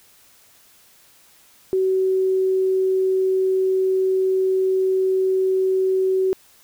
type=tone; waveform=sine; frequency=377.8 Hz; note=F#4; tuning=36 cents sharp; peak=-16 dBFS; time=1.73-6.33 s; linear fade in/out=0 ms; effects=white hiss -53 dBFS RMS until 6.63 s